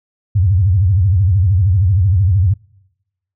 sine tone with vibrato, 94.4 Hz, F#2, 35 cents sharp, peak -9 dBFS, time 0.35-2.54 s, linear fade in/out 10 ms, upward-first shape sine, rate 13 Hz, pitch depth 210 cents each way, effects noise-tail reverb RT60 0.9 s tail -25 dB re dry

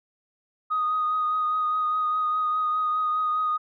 sine tone with vibrato, 1244.5 Hz, D#6, in tune, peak -21 dBFS, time 0.7-3.58 s, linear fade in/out 20 ms, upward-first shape triangle, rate 4.9 Hz, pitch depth 22 cents each way, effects tanh soft clip ceiling -17 dBFS

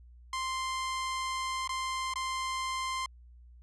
sawtooth tone with dropouts, 1046.5 Hz, C6, in tune, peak -28 dBFS, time 0.33-3.06 s, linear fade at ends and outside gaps 2 ms, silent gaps 1.676-1.692 / 2.138-2.157 s, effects added 60 Hz sine -51 dBFS peak until 3.62 s + resampled to 22050 Hz

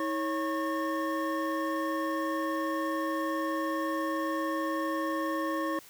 triangle tone cluster, 320.3 / 553 / 1093 / 1811 Hz, E4 / C#5 / C#6 / A6, -50 / -4 / -25 / +49 cents, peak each -30 / -33 / -32 / -38 dBFS, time 0-5.79 s, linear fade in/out 2 ms, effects white hiss -53 dBFS RMS until 5.89 s

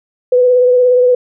sine tone with vibrato, 497.9 Hz, B4, 14 cents sharp, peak -6 dBFS, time 0.32-1.15 s, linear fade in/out 5 ms, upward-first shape triangle, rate 17 Hz, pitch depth 30 cents each way, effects none

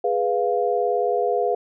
sine chord, F diminished, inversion first, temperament equal, 415.3 / 493.9 / 698.5 Hz, Ab4 / Cb5 / F5, 0 / 0 / 0 cents, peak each -23 dBFS, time 0.04-1.55 s, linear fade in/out 5 ms, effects none

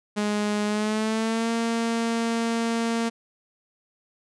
sawtooth tone with pitch glide, 208.6 to 230.1 Hz, G#3 to A#3, +8 to -22 cents, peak -19 dBFS, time 0.16-3.1 s, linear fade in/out 20 ms, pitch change +170 cents, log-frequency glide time 0.66-1.5 s, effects resampled to 22050 Hz

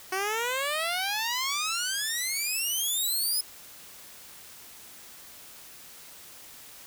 10% pulse exponential sweep, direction up, 370 to 5150 Hz, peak -19 dBFS, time 0.12-3.41 s, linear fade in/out 5 ms, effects white hiss -48 dBFS RMS until 6.86 s

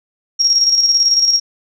sine tone with tremolo, 5588 Hz, F8, in tune, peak -8 dBFS, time 0.39-1.4 s, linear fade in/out 20 ms, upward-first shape square, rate 18 Hz, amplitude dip 45%, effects none

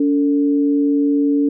sine tone pair together, 285 / 448.5 Hz, C#4 / A4, +48 / +33 cents, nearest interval minor sixth, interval 785 cents, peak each -13 / -23 dBFS, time 0-1.49 s, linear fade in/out 5 ms, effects none

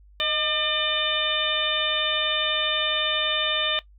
harmonic tone with a mistuned harmonic, 601 Hz, D5, 40 cents sharp, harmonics 1 / 2 / 3 / 4 / 5 / 6, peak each -31 / -32 / -32 / -31 / -26 / -26 dBFS, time 0.2-3.79 s, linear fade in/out 0 ms, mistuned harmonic 1, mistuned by +53 cents, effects noise-tail reverb RT60 0.1 s tail -17 dB re dry + added 50 Hz sine -49 dBFS peak until 3.98 s

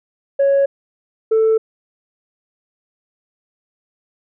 sine tone pair in turn, 554.4 / 442.6 Hz, C#5 / A4, 0 / +10 cents, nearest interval major third, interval 390 cents, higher first, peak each -9 dBFS, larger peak neither, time 0.39-0.66 / 1.31-1.58 s, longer neither, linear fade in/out 10 ms, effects tanh soft clip ceiling -9 dBFS

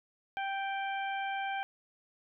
harmonic tone, 784 Hz, G5, in tune, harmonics 1 / 2 / 3 / 4, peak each -34 / -39 / -42 / -47 dBFS, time 0.37-1.63 s, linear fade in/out 0 ms, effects none

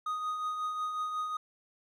triangle tone with tremolo, 1244.5 Hz, D#6, in tune, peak -28 dBFS, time 0.06-1.37 s, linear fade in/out 5 ms, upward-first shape triangle, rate 5.5 Hz, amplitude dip 45%, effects none

